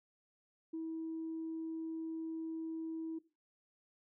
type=tone; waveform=sine; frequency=323.6 Hz; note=E4; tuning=32 cents flat; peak=-37 dBFS; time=0.73-3.19 s; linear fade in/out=10 ms; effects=noise-tail reverb RT60 0.3 s tail -18 dB re dry + tanh soft clip ceiling -34 dBFS